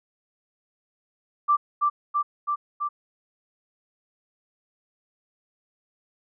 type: tone with echo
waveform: sine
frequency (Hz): 1174.7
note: D6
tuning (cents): 0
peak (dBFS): -16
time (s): 1.48-1.57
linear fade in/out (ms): 20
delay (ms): 330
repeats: 4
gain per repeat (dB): -2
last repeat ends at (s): 2.89
effects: none